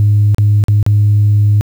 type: tone with dropouts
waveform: sine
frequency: 103.83 Hz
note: G#2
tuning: in tune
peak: -5 dBFS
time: 0-1.61 s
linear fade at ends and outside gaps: 0 ms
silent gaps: 0.346-0.383 / 0.639-0.683 / 0.828-0.864 s
effects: tanh soft clip ceiling -3 dBFS + 7-bit